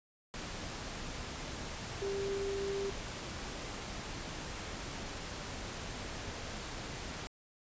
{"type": "tone in noise", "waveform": "sine", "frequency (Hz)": 395.4, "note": "G4", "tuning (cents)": 15, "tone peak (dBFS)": -34, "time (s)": [2.02, 2.9], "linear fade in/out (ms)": 0, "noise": "pink", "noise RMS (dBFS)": -42, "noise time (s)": [0.34, 7.27], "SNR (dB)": 5, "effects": ["resampled to 16000 Hz"]}